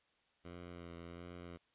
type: tone with vibrato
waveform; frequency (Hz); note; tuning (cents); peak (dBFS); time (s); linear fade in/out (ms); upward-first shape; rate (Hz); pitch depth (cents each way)
10% pulse; 86.4; F2; -18; -40; 0.44-1.58; 20; sine; 1.4; 30
effects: white hiss -75 dBFS RMS until 1.74 s + resampled to 8000 Hz